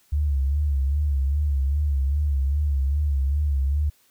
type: tone with vibrato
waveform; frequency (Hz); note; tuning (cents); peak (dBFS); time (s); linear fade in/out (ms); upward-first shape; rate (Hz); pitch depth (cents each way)
sine; 70.8; C#2; +37; -19; 0.12-3.9; 10; sine; 2.5; 92
effects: white hiss -61 dBFS RMS until 4.1 s